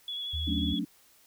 sine tone with vibrato, 3382 Hz, G#7, 31 cents sharp, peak -33 dBFS, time 0.08-0.79 s, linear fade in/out 2 ms, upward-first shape square, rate 11 Hz, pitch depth 16 cents each way
sine tone, 77.9 Hz, D#2, 3 cents sharp, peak -31 dBFS, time 0.33-0.74 s, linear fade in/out 10 ms
sine chord, D major seventh, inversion first, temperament just, 183.54 / 220.2 / 275.3 / 293.7 Hz, F#3 / A3 / C#4 / D4, -14 / +2 / -12 / 0 cents, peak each -34 dBFS, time 0.47-0.85 s, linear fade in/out 10 ms
effects white hiss -61 dBFS RMS until 1.26 s

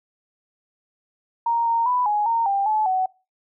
sine tone with pitch steps, 932 / 924 / 992 / 835 / 920 / 793 / 861 / 749 Hz, A#5 / A#5 / B5 / G#5 / A#5 / G5 / A5 / F#5, -1 / -16 / +7 / +9 / -23 / +20 / -38 / +21 cents, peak -18 dBFS, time 1.46-3.06 s, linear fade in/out 5 ms, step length 200 ms, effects noise-tail reverb RT60 0.3 s tail -23 dB re dry

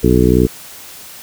harmonic tone, 61.74 Hz, B1, in tune, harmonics 1 / 2 / 3 / 4 / 5 / 6 / 7, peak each -16 / -16 / -16 / -16 / -16 / -16 / -16 dBFS, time 0.03-0.47 s, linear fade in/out 10 ms, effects white hiss -35 dBFS RMS until 1.22 s

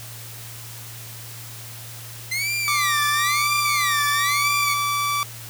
sawtooth tone with vibrato, 2039 Hz, C7, 45 cents flat, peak -19 dBFS, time 2.31-4.74 s, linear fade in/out 10 ms, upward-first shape sine, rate 1 Hz, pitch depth 270 cents each way
sawtooth tone with pitch glide, 1174.7 to 1158.5 Hz, D6 to D6, 0 to -24 cents, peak -17 dBFS, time 2.68-5.23 s, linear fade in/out 0 ms, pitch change -24 cents, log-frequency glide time 3.79-4.09 s
effects added 115 Hz sine -39 dBFS peak until 5.49 s + white hiss -39 dBFS RMS until 5.49 s

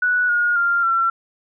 sine tone with pitch steps, 1475 / 1433.8 / 1393.8 / 1354.9 Hz, F#6 / F6 / F6 / E6, -6 / +45 / -4 / +47 cents, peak -15 dBFS, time 0.02-1.1 s, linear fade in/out 5 ms, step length 270 ms, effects none

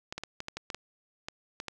clicks, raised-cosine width 0.2 ms, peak -19 dBFS, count 11, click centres 0.125 / 0.18 / 0.236 / 0.404 / 0.484 / 0.57 / 0.702 / 0.746 / 1.285 / 1.601 / 1.683 s, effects none

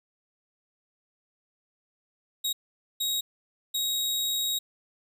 sawtooth tone bursts at uneven times, 3793 Hz, A#7, 29 cents sharp, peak -23 dBFS, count 3, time 2.44-2.53 / 3-3.21 / 3.74-4.59 s, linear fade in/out 10 ms, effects none

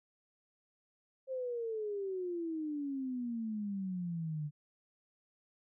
sine exponential sweep, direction down, 533 to 145.7 Hz, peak -35 dBFS, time 1.27-4.51 s, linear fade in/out 50 ms, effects none

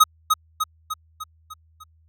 square tone with echo, 1261 Hz, D#6, 23 cents sharp, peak -10 dBFS, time 0-0.04 s, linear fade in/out 10 ms, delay 300 ms, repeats 6, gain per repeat -5 dB, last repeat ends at 1.84 s, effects added 80 Hz sine -55 dBFS peak until 2.08 s

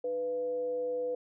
sine tone with frequency modulation, 495.5 Hz, B4, 6 cents sharp, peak -30 dBFS, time 0.04-1.15 s, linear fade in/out 5 ms, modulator 191 Hz, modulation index 0.28, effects none

